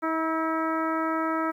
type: harmonic tone with a mistuned harmonic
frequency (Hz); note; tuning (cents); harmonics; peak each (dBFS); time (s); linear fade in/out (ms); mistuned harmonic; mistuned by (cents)
321; E4; -46; 1 / 2 / 3 / 4 / 5 / 6 / 7; -28 / -32 / -33 / -29 / -38 / -40 / -44; 0.02-1.52; 20; 4; +21
effects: 10-bit